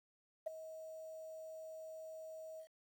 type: tone with ADSR envelope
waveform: sine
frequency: 638 Hz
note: D#5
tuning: 43 cents sharp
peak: -33 dBFS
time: 0.46-2.68 s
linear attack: 12 ms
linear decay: 10 ms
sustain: -14 dB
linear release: 82 ms
effects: tanh soft clip ceiling -30 dBFS + 11-bit